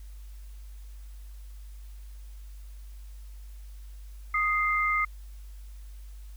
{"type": "tone pair together", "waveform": "sine", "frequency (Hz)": [1244.5, 2093], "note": ["D#6", "C7"], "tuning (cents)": [0, 0], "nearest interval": "major sixth", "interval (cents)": 900, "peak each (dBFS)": -26, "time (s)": [4.34, 5.05], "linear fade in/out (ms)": 5, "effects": ["added 50 Hz sine -41 dBFS peak until 6.36 s", "white hiss -61 dBFS RMS until 6.36 s"]}